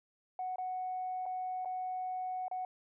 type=tone with dropouts; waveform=sine; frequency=740 Hz; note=F#5; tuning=in tune; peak=-34 dBFS; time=0.39-2.65 s; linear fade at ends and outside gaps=2 ms; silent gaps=0.559-0.583 / 1.257-1.262 / 1.649-1.656 / 2.482-2.513 s; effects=tanh soft clip ceiling -30 dBFS